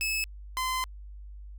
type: tone pair in turn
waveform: sawtooth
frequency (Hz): 2596 / 1030.2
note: E7 / C6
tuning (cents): -27 / -27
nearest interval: octave + major third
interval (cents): 1600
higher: first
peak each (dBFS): -24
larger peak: neither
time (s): 0.01-0.24 / 0.57-0.84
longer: second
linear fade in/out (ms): 0
effects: added 50 Hz sine -41 dBFS peak until 1.58 s